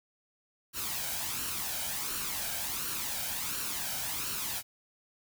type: noise with flanger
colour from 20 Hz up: white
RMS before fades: -35 dBFS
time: 0.73-4.63 s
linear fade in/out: 50 ms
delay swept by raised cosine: 0.7 to 1.32 ms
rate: 1.4 Hz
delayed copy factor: +0.55
effects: none